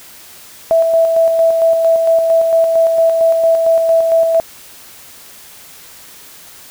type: tone with tremolo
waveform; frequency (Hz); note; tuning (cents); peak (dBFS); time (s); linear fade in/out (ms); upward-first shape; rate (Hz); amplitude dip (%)
sine; 658; E5; -3; -7; 0.71-4.4; 0; square; 4.4; 35
effects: white hiss -38 dBFS RMS until 6.7 s